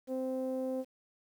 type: tone with low-pass filter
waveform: sawtooth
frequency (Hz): 260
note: C4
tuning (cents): -11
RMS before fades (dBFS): -35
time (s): 0.07-0.85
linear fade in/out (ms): 50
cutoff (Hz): 520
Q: 3
effects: 10-bit